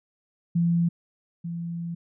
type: tone pair in turn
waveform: sine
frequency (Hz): 170.2 / 169.57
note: F3 / E3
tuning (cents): -44 / +49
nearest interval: unison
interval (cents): 7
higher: first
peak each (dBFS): -19 / -29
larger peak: first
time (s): 0.55-0.89 / 1.44-1.95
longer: second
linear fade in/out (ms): 10
effects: none